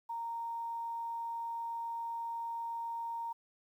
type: tone with quantisation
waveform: sine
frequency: 927 Hz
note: A#5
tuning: 10 cents flat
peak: -36 dBFS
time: 0.09-3.33 s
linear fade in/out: 10 ms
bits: 11
effects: none